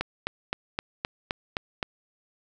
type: click train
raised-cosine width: 0.3 ms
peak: -11 dBFS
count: 8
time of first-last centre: 0.01-1.828 s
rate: 3.85 Hz
effects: none